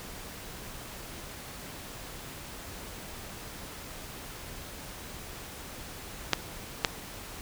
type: clicks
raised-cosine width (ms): 0.2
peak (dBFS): -4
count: 2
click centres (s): 6.333 / 6.848
effects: pink hiss -43 dBFS RMS until 7.41 s